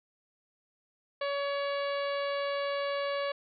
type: harmonic tone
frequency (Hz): 564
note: C#5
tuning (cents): +30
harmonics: 1 / 2 / 3 / 4 / 5 / 6 / 7 / 8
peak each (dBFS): -31 / -37 / -41 / -43 / -45 / -47 / -48 / -49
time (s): 1.21-3.32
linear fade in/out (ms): 5
effects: none